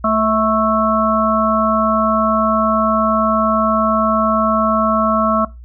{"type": "harmonic tone with a mistuned harmonic", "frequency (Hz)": 220, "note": "A3", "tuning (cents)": 0, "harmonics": [1, 3, 5, 6], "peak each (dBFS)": [-18, -18, -18, -18], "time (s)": [0.04, 5.45], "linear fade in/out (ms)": 5, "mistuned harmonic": 3, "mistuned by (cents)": -23, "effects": ["noise-tail reverb RT60 0.2 s tail -19 dB re dry", "added 60 Hz sine -33 dBFS peak until 5.64 s"]}